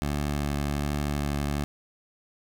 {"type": "tone with vibrato", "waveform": "15% pulse", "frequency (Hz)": 72.4, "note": "D2", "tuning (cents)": -24, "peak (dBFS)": -20, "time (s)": [0.02, 1.64], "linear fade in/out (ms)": 0, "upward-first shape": "triangle", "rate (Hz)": 1.3, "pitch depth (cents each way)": 17, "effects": []}